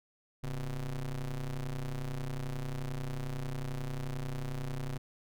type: ring-modulated tone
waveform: square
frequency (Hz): 61.6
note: B1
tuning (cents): -4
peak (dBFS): -32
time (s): 0.43-4.98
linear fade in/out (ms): 10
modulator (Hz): 77.2
effects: none